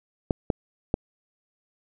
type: clicks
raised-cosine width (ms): 2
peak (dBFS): -8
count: 3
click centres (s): 0.308 / 0.502 / 0.941
effects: none